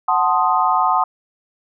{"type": "chord", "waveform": "sine", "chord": "F# diminished seventh", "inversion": "none", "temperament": "equal", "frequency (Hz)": [740, 880, 1046.5, 1244.5], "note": ["F#5", "A5", "C6", "Eb6"], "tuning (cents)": [0, 0, 0, 0], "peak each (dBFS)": -19, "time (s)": [0.08, 1.04], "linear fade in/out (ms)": 5, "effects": []}